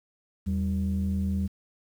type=tone pair together; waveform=sine; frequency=81.68 / 194 Hz; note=E2 / G3; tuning=-15 / -18 cents; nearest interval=octave + minor third; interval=1497 cents; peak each=-26 dBFS; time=0.46-1.48 s; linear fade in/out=20 ms; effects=tanh soft clip ceiling -20 dBFS + 9-bit